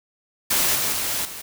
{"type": "noise with level steps", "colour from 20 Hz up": "white", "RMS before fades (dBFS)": [-20, -23, -25, -35], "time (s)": [0.5, 1.42], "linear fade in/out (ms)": 10, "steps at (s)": [0.75, 0.92, 1.25], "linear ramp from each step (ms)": 2, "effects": []}